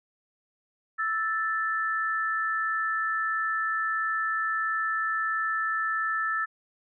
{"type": "tone pair together", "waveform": "sine", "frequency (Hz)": [1318.5, 1760], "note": ["E6", "A6"], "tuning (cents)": [0, 0], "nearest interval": "perfect fourth", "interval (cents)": 500, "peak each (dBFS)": -28, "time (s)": [0.98, 6.46], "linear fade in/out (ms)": 20, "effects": []}